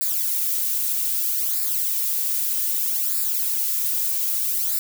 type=noise with flanger; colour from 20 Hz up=violet; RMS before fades=-23 dBFS; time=0.01-4.79 s; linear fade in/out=0 ms; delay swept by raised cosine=0.32 to 3.12 ms; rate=0.63 Hz; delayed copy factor=-0.7; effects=none